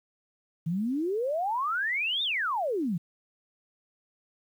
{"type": "exponential two-way sweep", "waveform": "sine", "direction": "up then down", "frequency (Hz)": [155.56, 3725, 155.56], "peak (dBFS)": -26, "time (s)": [0.66, 2.98], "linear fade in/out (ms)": 10, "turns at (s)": 2.23, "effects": ["10-bit"]}